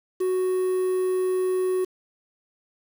triangle tone with quantisation, 370 Hz, F#4, in tune, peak -19 dBFS, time 0.2-1.85 s, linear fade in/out 10 ms, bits 7, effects none

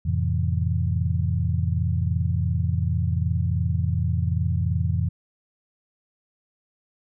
sine chord, F major seventh, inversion none, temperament equal, 87.31 / 110 / 130.81 / 164.81 Hz, F2 / A2 / C3 / E3, 0 / 0 / 0 / 0 cents, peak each -23 / -27 / -28 / -28 dBFS, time 0.05-5.09 s, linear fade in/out 10 ms, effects none

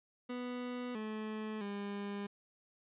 30% pulse tone with pitch steps, 247.1 / 216.2 / 202.1 Hz, B3 / A3 / G#3, +1 / -30 / -47 cents, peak -36 dBFS, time 0.29-2.27 s, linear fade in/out 10 ms, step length 660 ms, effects resampled to 8000 Hz

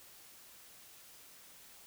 silence, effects white hiss -57 dBFS RMS until 1.86 s

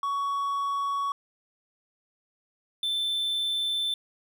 triangle tone pair in turn, 1120 / 3537 Hz, C#6 / A7, +18 / +8 cents, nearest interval octave + minor sixth, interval 1990 cents, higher second, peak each -24 dBFS, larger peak neither, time 0.03-1.12 / 2.83-3.94 s, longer second, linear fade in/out 2 ms, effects none

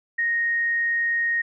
sine tone, 1864.7 Hz, A#6, in tune, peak -20 dBFS, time 0.18-1.42 s, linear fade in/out 10 ms, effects none

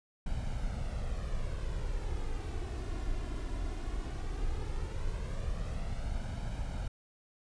brown noise with flanger, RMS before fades -35 dBFS, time 0.26-6.88 s, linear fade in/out 5 ms, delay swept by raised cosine 1.3 to 2.9 ms, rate 0.16 Hz, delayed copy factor +0.55, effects resampled to 22050 Hz

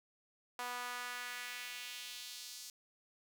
sawtooth tone with high-pass filter sweep, 245.5 Hz, B3, 10 cents flat, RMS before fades -45 dBFS, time 0.59-2.7 s, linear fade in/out 2 ms, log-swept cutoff 910 to 5400 Hz, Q 1.6, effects none

